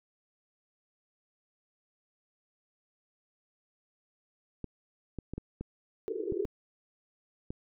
clicks, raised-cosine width 3 ms, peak -24 dBFS, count 8, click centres 4.643 / 5.187 / 5.336 / 5.38 / 5.61 / 6.323 / 6.453 / 7.505 s
white band-pass noise, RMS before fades -34 dBFS, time 6.08-6.45 s, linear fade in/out 0 ms, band 340 to 440 Hz, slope 96 dB/octave
effects none

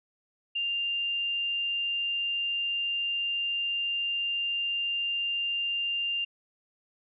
sine tone, 2794 Hz, F7, in tune, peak -27 dBFS, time 0.55-6.25 s, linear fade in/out 10 ms, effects none

